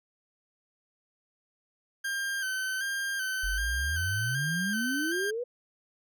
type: tone with vibrato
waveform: 40% pulse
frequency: 1564 Hz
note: G6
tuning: 4 cents flat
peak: -29 dBFS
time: 2.04-5.31 s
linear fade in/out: 10 ms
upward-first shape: square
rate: 1.3 Hz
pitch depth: 38 cents each way
type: exponential sweep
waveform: sine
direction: up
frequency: 43.02 to 503 Hz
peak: -30 dBFS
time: 3.43-5.44 s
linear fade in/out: 10 ms
effects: none